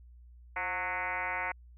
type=tone with frequency modulation; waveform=sine; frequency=1480 Hz; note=F#6; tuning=in tune; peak=-31 dBFS; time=0.56-1.52 s; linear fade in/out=5 ms; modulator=190 Hz; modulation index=4.3; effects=added 60 Hz sine -51 dBFS peak until 1.77 s